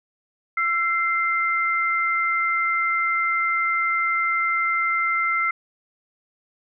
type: tone pair together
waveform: sine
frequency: 1344 / 2084 Hz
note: E6 / C7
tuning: +33 / -7 cents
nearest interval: minor sixth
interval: 760 cents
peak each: -22 dBFS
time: 0.57-5.51 s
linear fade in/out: 5 ms
effects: none